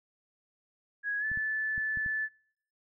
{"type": "tone with pitch glide", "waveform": "sine", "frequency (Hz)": [1661.2, 1743.8], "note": ["G#6", "A6"], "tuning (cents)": [0, -16], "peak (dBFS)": -29, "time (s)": [1.03, 2.29], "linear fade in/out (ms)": 50, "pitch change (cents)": 84, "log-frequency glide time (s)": [1.19, 1.25]}
{"type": "clicks", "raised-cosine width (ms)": 5, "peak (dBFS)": -32, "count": 5, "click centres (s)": [1.316, 1.374, 1.779, 1.973, 2.062]}
{"effects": ["noise-tail reverb RT60 0.6 s tail -23 dB re dry"]}